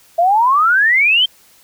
sine exponential sweep, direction up, 659.3 to 3200 Hz, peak -9 dBFS, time 0.18-1.26 s, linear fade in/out 10 ms, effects white hiss -49 dBFS RMS until 1.63 s

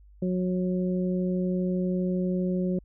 harmonic tone, 182.5 Hz, F#3, 24 cents flat, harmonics 1 / 2 / 3, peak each -25 / -31 / -35 dBFS, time 0.22-2.79 s, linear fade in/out 5 ms, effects added 50 Hz sine -50 dBFS peak until 2.84 s

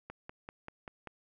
click train, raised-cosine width 0.5 ms, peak -28 dBFS, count 6, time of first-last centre 0.1-1.073 s, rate 5.14 Hz, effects none

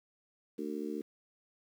harmonic tone, 74.8 Hz, D2, 32 cents sharp, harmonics 3 / 4 / 5 / 6, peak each -41 / -39 / -41 / -43 dBFS, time 0.58-1.02 s, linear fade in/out 10 ms, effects 10-bit

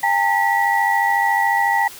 sine tone cluster, 807 / 901 / 1942 Hz, G#5 / A5 / B6, -50 / +41 / -30 cents, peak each -19 dBFS, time 0.03-1.88 s, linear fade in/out 5 ms, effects white hiss -38 dBFS RMS until 1.99 s

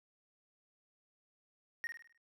triangle tone with echo, 1864.7 Hz, A#6, in tune, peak -34 dBFS, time 1.84-1.87 s, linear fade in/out 0 ms, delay 51 ms, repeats 6, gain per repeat -6 dB, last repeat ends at 2.176 s, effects none

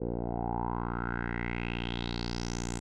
10% pulse tone with low-pass filter sweep, 58.8 Hz, A#1, 16 cents sharp, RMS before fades -34 dBFS, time 0-2.8 s, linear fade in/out 20 ms, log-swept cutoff 490 to 7900 Hz, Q 5.5, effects none

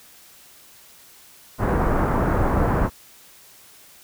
pink low-pass noise, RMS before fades -20 dBFS, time 1.58-2.9 s, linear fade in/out 50 ms, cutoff 1400 Hz, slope 24 dB/octave, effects white hiss -49 dBFS RMS until 4.03 s

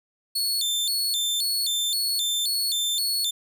sawtooth tone with vibrato, 3951 Hz, B7, in tune, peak -20 dBFS, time 0.35-3.31 s, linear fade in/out 10 ms, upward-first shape square, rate 1.9 Hz, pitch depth 180 cents each way, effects none

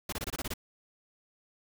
pink noise bursts, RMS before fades -35 dBFS, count 8, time 0.09-0.538 s, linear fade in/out 5 ms, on 35 ms, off 24 ms, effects none

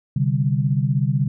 sine chord, C suspended second, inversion none, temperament equal, 130.81 / 146.83 / 196 Hz, C3 / D3 / G3, 0 / 0 / 0 cents, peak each -20 / -20 / -25 dBFS, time 0.16-1.28 s, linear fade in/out 5 ms, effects none

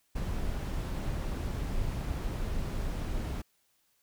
brown noise, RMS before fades -33 dBFS, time 0.15-3.42 s, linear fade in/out 10 ms, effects white hiss -72 dBFS RMS until 4.02 s

